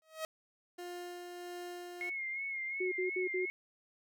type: tone with exponential growth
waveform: sawtooth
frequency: 635 Hz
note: D#5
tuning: 35 cents sharp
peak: -30 dBFS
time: 0.02-0.25 s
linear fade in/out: 1 ms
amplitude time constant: 48 ms
type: tone with tremolo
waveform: 30% pulse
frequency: 353.4 Hz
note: F4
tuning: 21 cents sharp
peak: -39 dBFS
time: 0.78-2.1 s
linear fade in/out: 10 ms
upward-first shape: sine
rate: 1.5 Hz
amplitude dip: 30%
type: tone with vibrato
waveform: sine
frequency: 2151 Hz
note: C7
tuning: 47 cents sharp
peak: -36 dBFS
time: 2.01-3.5 s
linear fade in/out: 0 ms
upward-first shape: sine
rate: 2.8 Hz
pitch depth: 48 cents each way
type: tone bursts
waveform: sine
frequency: 368.6 Hz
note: F#4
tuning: 7 cents flat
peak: -32 dBFS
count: 4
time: 2.8-3.457 s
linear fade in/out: 10 ms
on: 120 ms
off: 59 ms
effects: none